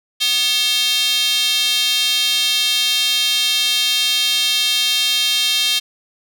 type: tone with high-pass filter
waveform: square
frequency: 245.5 Hz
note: B3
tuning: 10 cents flat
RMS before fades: -17 dBFS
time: 0.2-5.8 s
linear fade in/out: 20 ms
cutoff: 3400 Hz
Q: 4.1
effects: none